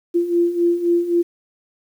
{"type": "beating tone pair", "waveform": "sine", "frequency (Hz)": [342.2, 346], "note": ["F4", "F4"], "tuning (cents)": [-35, -16], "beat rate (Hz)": 3.8, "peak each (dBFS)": [-21, -16], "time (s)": [0.14, 1.23], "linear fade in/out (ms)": 20, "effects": ["8-bit"]}